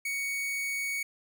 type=tone; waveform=45% pulse; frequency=2233 Hz; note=C#7; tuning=12 cents sharp; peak=-30 dBFS; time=0.05-1.03 s; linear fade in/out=5 ms; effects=none